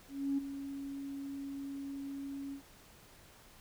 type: tone with ADSR envelope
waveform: sine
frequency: 277.2 Hz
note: C#4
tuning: in tune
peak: -28 dBFS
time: 0.08-2.62 s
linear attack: 300 ms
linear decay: 12 ms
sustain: -11 dB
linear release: 94 ms
effects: tanh soft clip ceiling -24 dBFS + pink hiss -59 dBFS RMS until 3.6 s